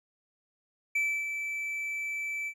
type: tone with ADSR envelope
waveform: triangle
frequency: 2318 Hz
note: D7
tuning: 23 cents flat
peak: -23 dBFS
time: 0.95-2.54 s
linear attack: 7 ms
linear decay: 290 ms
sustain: -7 dB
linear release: 68 ms
effects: none